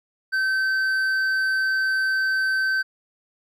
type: tone with hard clipping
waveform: sine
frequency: 1543 Hz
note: G6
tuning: 28 cents flat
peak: -21 dBFS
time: 0.32-2.83 s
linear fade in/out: 20 ms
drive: 5 dB
effects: none